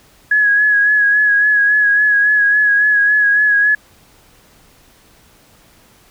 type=tone with vibrato; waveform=sine; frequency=1676 Hz; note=G#6; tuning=15 cents sharp; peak=-9 dBFS; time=0.31-3.75 s; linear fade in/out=5 ms; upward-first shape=sine; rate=3.6 Hz; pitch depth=32 cents each way; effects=pink hiss -49 dBFS RMS until 6.1 s